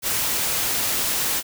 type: noise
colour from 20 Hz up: white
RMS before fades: -23 dBFS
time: 0.02-1.43 s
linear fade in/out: 50 ms
effects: none